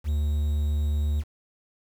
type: tone with quantisation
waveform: triangle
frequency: 74.3 Hz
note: D2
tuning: 21 cents sharp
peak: -20 dBFS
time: 0.04-1.24 s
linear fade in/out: 50 ms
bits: 8
effects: none